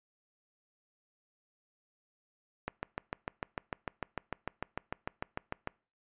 click train, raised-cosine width 0.5 ms, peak -19 dBFS, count 21, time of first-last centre 2.68-5.674 s, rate 6.68 Hz, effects noise-tail reverb RT60 0.4 s tail -25 dB re dry + resampled to 8000 Hz

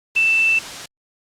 sine tone in noise, 2660 Hz, E7, 15 cents sharp, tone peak -13 dBFS, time 0.16-0.59 s, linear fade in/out 5 ms, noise white, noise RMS -31 dBFS, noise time 0.15-0.86 s, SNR +15 dB, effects low-pass 7000 Hz 12 dB/octave + Opus 48 kbps

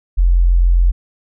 sine tone, 43.65 Hz, F1, in tune, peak -8 dBFS, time 0.17-0.92 s, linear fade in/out 20 ms, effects none

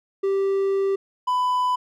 triangle tone pair in turn, 391.1 / 998.7 Hz, G4 / B5, -4 / +19 cents, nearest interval octave + major third, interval 1623 cents, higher second, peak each -17 dBFS, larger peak neither, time 0.23-0.96 / 1.27-1.76 s, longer first, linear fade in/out 10 ms, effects none

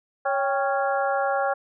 harmonic tone with a mistuned harmonic, 277.2 Hz, C#4, in tune, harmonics 2 / 3 / 4 / 5 / 6, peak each -25 / -25 / -32 / -29 / -34 dBFS, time 0.25-1.54 s, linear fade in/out 10 ms, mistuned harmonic 3, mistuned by -79 cents, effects none

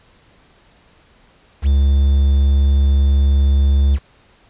triangle tone with quantisation, 69.3 Hz, C#2, in tune, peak -8 dBFS, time 1.62-3.99 s, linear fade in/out 50 ms, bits 6, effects pink hiss -52 dBFS RMS until 4.49 s + resampled to 8000 Hz

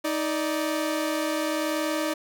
sawtooth tone pair together, 313.4 / 586 Hz, D#4 / D5, +13 / -4 cents, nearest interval major seventh, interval 1083 cents, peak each -23 / -25 dBFS, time 0.04-2.14 s, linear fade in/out 10 ms, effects none

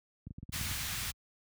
clicks, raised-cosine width 5 ms, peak -30 dBFS, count 9, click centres 0.27 / 0.308 / 0.384 / 0.43 / 0.493 / 0.561 / 0.612 / 0.668 / 0.713 s
pink band-stop noise, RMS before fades -36 dBFS, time 0.52-1.12 s, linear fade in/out 20 ms, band 110 to 1600 Hz, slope 12 dB/octave
effects high-pass 60 Hz 12 dB/octave

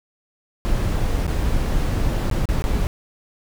brown noise with dropouts, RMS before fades -20 dBFS, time 0.65-2.87 s, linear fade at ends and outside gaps 0 ms, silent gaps 1.267-1.278 / 2.299-2.313 / 2.455-2.489 / 2.621-2.641 s, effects none

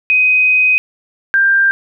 sine tone pair in turn, 2510 / 1587.6 Hz, D#7 / G6, +15 / +22 cents, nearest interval minor sixth, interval 793 cents, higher first, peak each -8 dBFS, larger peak neither, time 0.1-0.78 / 1.34-1.71 s, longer first, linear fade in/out 0 ms, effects none

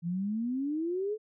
sine exponential sweep, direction up, 164.81 to 441.1 Hz, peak -29 dBFS, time 0.02-1.18 s, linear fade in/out 50 ms, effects none

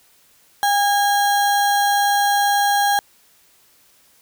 sine tone with sample-and-hold, 809 Hz, G#5, 46 cents flat, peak -14 dBFS, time 0.63-2.99 s, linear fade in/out 0 ms, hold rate 2450 Hz, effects white hiss -55 dBFS RMS until 4.21 s

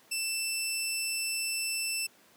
15% pulse tone, 2663 Hz, E7, 17 cents sharp, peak -23 dBFS, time 0.11-2.07 s, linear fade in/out 10 ms, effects pink hiss -60 dBFS RMS until 2.36 s + high-pass 200 Hz 12 dB/octave

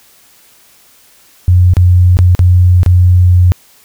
sine tone with dropouts, 89.8 Hz, F2, 49 cents sharp, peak -3 dBFS, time 1.48-3.52 s, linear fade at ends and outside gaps 0 ms, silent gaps 1.736-1.768 / 2.17-2.189 / 2.35-2.392 / 2.832-2.862 s, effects white hiss -45 dBFS RMS until 3.84 s

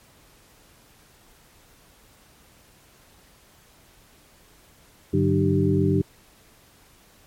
sine tone cluster, 97.9 / 145.8 / 188 / 301.7 / 389 Hz, G2 / D3 / F#3 / D4 / G4, -2 / -12 / +28 / +47 / -13 cents, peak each -24 dBFS, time 5.13-6.02 s, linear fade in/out 10 ms, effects pink hiss -55 dBFS RMS until 7.26 s + MP3 64 kbps

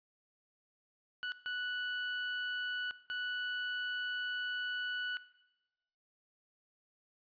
30% pulse tone bursts at uneven times, 1480 Hz, F#6, in tune, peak -33 dBFS, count 3, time 1.23-1.32 / 1.46-2.91 / 3.1-5.17 s, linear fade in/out 0 ms, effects noise-tail reverb RT60 1.0 s tail -17 dB re dry + resampled to 11025 Hz

